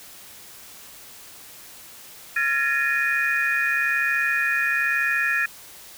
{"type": "tone cluster", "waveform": "sine", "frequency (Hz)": [1375, 1693, 1834, 2459], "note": ["F6", "G#6", "A#6", "D#7"], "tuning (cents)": [-27, 33, -29, -21], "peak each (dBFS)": [-29, -23, -24, -25], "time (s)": [2.36, 5.46], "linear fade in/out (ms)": 5, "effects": ["tanh soft clip ceiling -10 dBFS", "white hiss -44 dBFS RMS until 5.97 s"]}